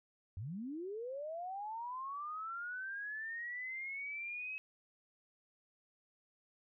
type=linear sweep; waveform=sine; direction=up; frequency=83.7 to 2571 Hz; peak=-40 dBFS; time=0.37-4.58 s; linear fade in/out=0 ms; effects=none